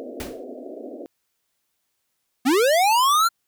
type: band-pass noise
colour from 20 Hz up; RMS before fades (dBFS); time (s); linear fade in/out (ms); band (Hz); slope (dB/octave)
pink; -36; 0-1.06; 0; 240 to 680; 96
type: noise with exponential decay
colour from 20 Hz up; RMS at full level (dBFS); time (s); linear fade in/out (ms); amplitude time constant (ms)
pink; -29; 0.2-0.44; 1; 51
type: linear sweep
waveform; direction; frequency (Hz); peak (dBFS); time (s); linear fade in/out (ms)
square; up; 233.1 to 1400; -16; 2.45-3.29; 20
effects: white hiss -74 dBFS RMS until 3.47 s